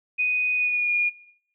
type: tone with pitch glide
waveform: sine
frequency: 2489 to 2432 Hz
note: D#7 to D#7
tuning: 0 to -40 cents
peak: -20 dBFS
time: 0.18-1.1 s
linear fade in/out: 20 ms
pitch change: -40 cents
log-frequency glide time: 0.55-0.91 s
effects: noise-tail reverb RT60 0.7 s tail -19 dB re dry